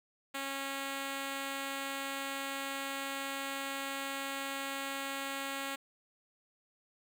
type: tone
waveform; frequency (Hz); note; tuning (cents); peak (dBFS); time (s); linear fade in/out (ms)
5% pulse; 274.1; C#4; -19; -25; 0.34-5.76; 10
effects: none